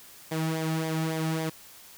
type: tone with flanger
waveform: sawtooth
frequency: 160 Hz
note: D#3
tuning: 49 cents sharp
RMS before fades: -29 dBFS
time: 0.31-1.5 s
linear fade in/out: 10 ms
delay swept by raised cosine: 0.71 to 2.01 ms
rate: 3.6 Hz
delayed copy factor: -0.6
effects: white hiss -50 dBFS RMS until 1.97 s